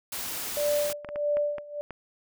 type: noise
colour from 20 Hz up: white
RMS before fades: -34 dBFS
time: 0.12-0.93 s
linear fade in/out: 5 ms
type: tone with tremolo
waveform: sine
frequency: 587 Hz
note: D5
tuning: 1 cent flat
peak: -22 dBFS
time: 0.57-1.81 s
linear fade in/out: 0 ms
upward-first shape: sine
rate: 1.6 Hz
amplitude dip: 90%
type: clicks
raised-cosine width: 0.5 ms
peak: -23 dBFS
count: 7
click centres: 0.9 / 1.047 / 1.089 / 1.159 / 1.37 / 1.583 / 1.907 s
effects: none